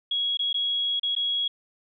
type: tone with dropouts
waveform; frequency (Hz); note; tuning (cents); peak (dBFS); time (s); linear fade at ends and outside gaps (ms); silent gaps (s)
sine; 3322; G#7; 0; -23; 0.11-1.48; 5; 0.372-0.392 / 0.53-0.542 / 0.997-1.031 / 1.152-1.163
effects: none